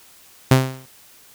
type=tone with exponential decay; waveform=sawtooth; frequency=130.9 Hz; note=C3; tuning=1 cent sharp; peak=-4 dBFS; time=0.51-0.86 s; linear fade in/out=5 ms; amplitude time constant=76 ms; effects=white hiss -49 dBFS RMS until 1.34 s

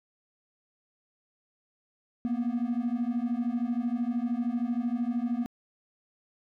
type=beating tone pair; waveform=triangle; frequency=233.1 / 246.1 Hz; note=A#3 / B3; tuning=0 / -6 cents; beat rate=13 Hz; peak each=-27 dBFS; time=2.25-5.46 s; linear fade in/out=0 ms; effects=tanh soft clip ceiling -20 dBFS

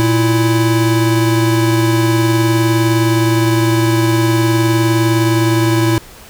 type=tone pair together; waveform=square; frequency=116.38 / 329.6 Hz; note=A#2 / E4; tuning=-2 / 0 cents; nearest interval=octave + tritone; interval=1802 cents; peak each=-14 dBFS; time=0-5.98 s; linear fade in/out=0 ms; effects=pink hiss -38 dBFS RMS until 6.29 s

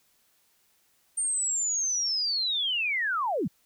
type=linear sweep; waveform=sine; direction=down; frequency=8870 to 122 Hz; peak=-25 dBFS; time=1.17-3.48 s; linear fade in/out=10 ms; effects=white hiss -67 dBFS RMS until 3.65 s

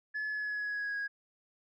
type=tone with pitch glide; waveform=sine; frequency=1714 to 1650.8 Hz; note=A6 to G#6; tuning=-46 to -11 cents; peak=-31 dBFS; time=0.14-1.08 s; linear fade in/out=20 ms; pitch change=-65 cents; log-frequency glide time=0.27-0.97 s; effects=tanh soft clip ceiling -31 dBFS

